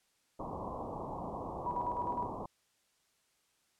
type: low-pass noise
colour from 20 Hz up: white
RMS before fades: -41 dBFS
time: 0.39-2.46 s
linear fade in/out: 5 ms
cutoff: 1100 Hz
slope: 96 dB/octave
type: tone with tremolo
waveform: sine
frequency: 970 Hz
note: B5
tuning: 31 cents flat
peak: -32 dBFS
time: 1.66-2.27 s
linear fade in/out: 2 ms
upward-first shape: square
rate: 9.7 Hz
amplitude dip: 55%
effects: white hiss -74 dBFS RMS until 3.79 s + low-pass 10000 Hz 12 dB/octave